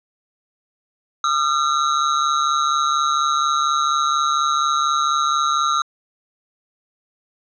square ring-modulated tone, 1285 Hz, E6, 45 cents flat, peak -14 dBFS, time 1.24-5.82 s, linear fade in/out 2 ms, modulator 72.1 Hz, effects resampled to 16000 Hz

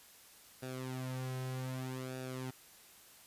sawtooth tone with flanger, 129.2 Hz, C3, 21 cents flat, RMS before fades -41 dBFS, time 0.62-2.51 s, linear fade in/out 10 ms, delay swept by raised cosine 0.95 to 3.45 ms, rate 0.64 Hz, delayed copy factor -0.7, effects white hiss -59 dBFS RMS until 3.26 s + resampled to 32000 Hz

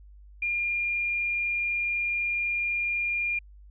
sine tone, 2408 Hz, D7, 43 cents sharp, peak -25 dBFS, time 0.42-3.39 s, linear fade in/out 5 ms, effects added 50 Hz sine -47 dBFS peak until 3.7 s

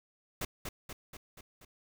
pink noise with echo, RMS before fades -35 dBFS, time 0.41-0.45 s, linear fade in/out 5 ms, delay 240 ms, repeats 5, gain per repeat -4 dB, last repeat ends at 1.65 s, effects none

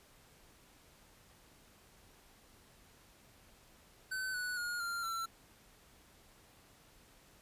square tone with pitch steps, 1523 / 1477.1 / 1432.5 / 1389.4 / 1347.5 Hz, F#6 / F#6 / F6 / F6 / E6, +50 / -3 / +44 / -9 / +38 cents, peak -37 dBFS, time 4.11-5.26 s, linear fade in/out 10 ms, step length 230 ms, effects pink hiss -63 dBFS RMS until 7.41 s + resampled to 32000 Hz

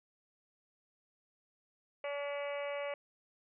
harmonic tone, 285.4 Hz, D4, 49 cents flat, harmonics 2 / 3 / 4 / 5 / 6 / 7 / 8 / 9 / 10, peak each -37 / -49 / -48 / -54 / -56 / -48 / -47 / -54 / -53 dBFS, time 2.04-2.94 s, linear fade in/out 2 ms, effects none

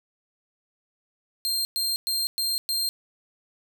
sawtooth tone bursts, 4186 Hz, C8, in tune, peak -21 dBFS, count 5, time 1.45-2.89 s, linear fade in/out 0 ms, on 200 ms, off 110 ms, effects none

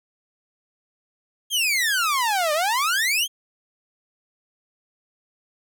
sawtooth exponential two-way sweep, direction down then up, 3300 to 587.3 to 3300 Hz, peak -16 dBFS, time 1.5-3.28 s, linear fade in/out 50 ms, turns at 2.53 s, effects none

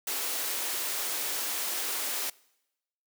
white high-pass noise, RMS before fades -32 dBFS, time 0.07-2.3 s, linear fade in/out 5 ms, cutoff 290 Hz, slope 24 dB/octave, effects noise-tail reverb RT60 0.9 s tail -24 dB re dry

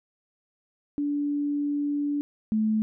sine tone pair in turn, 289.6 / 217 Hz, D4 / A3, -24 / -24 cents, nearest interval perfect fourth, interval 500 cents, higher first, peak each -24 / -21 dBFS, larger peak second, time 0.98-2.21 / 2.52-2.82 s, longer first, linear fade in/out 0 ms, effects none

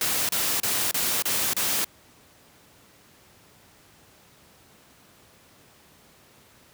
white noise bursts, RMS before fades -25 dBFS, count 6, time 0.01-1.845 s, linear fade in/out 2 ms, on 280 ms, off 31 ms, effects pink hiss -55 dBFS RMS until 6.73 s + high-pass 80 Hz 12 dB/octave

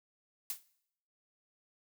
blue noise with exponential decay, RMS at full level -33 dBFS, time 0.5-0.63 s, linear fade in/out 1 ms, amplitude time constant 27 ms, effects noise-tail reverb RT60 0.7 s tail -19 dB re dry

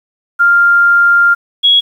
sine tone pair in turn, 1396.9 / 3330 Hz, F6 / G#7, 0 / +4 cents, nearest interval octave + minor third, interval 1504 cents, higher second, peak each -5 dBFS, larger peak neither, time 0.39-1.35 / 1.63-1.81 s, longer first, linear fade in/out 20 ms, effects 7-bit

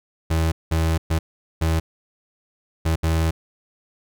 35% pulse tone bursts at uneven times, 81 Hz, E2, 30 cents flat, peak -16 dBFS, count 6, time 0.3-0.52 / 0.71-0.98 / 1.1-1.19 / 1.61-1.8 / 2.85-2.96 / 3.03-3.31 s, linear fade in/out 10 ms, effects none

